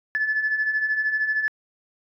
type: beating tone pair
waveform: sine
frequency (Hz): 1722 / 1735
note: A6 / A6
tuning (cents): -38 / -25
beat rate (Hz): 13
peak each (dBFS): -28 / -21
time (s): 0.15-1.48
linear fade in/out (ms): 0
effects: tanh soft clip ceiling -14 dBFS